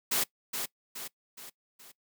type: noise with echo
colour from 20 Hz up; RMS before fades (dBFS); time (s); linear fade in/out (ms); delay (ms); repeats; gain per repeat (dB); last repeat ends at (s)
white; -28; 0.11-0.24; 10; 420; 4; -6; 1.92
effects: noise-tail reverb RT60 0.1 s tail -21 dB re dry + high-pass 150 Hz 12 dB/octave